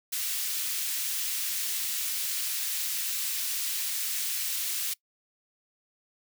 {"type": "high-pass noise", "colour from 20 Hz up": "white", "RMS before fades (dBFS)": -31, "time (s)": [0.12, 4.94], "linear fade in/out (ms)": 10, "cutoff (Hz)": 2300, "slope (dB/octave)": 12, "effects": ["noise-tail reverb RT60 0.1 s tail -22 dB re dry"]}